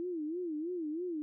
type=tone with vibrato; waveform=sine; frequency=330 Hz; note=E4; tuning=2 cents sharp; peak=-34 dBFS; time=0-1.22 s; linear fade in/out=0 ms; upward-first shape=sine; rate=3.1 Hz; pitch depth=170 cents each way; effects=none